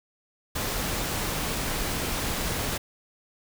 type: noise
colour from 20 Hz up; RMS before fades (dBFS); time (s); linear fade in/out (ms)
pink; -29; 0.55-2.78; 10
effects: none